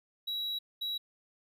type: tone bursts at uneven times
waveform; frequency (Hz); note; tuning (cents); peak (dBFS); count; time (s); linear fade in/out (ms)
triangle; 3884; B7; -30; -31; 2; 0.27-0.59 / 0.81-0.98; 10
effects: none